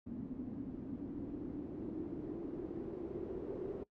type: noise with low-pass filter sweep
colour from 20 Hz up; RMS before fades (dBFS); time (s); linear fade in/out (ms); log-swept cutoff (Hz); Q
white; -43; 0.06-3.84; 10; 250 to 390; 5.5
effects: noise-tail reverb RT60 0.1 s tail -20 dB re dry